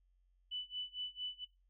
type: tone with tremolo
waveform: sine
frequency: 2986 Hz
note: F#7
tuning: 15 cents sharp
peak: -38 dBFS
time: 0.51-1.45 s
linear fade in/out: 10 ms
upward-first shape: sine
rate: 4.4 Hz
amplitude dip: 95%
effects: noise-tail reverb RT60 0.2 s tail -17 dB re dry + added 45 Hz sine -69 dBFS peak until 1.69 s